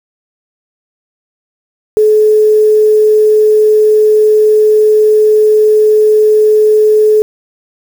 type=tone with quantisation; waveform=sine; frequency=428.2 Hz; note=A4; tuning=47 cents flat; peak=-4 dBFS; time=1.97-7.22 s; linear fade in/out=0 ms; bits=5; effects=none